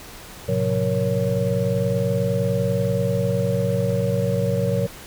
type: tone cluster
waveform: sine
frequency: 109.7 / 129.9 / 180.4 / 469.3 / 558 Hz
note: A2 / C3 / F#3 / A#4 / C#5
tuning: -5 / -12 / -44 / +12 / +11 cents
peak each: -25 dBFS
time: 0.48-4.87 s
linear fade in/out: 10 ms
effects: pink hiss -40 dBFS RMS until 5.06 s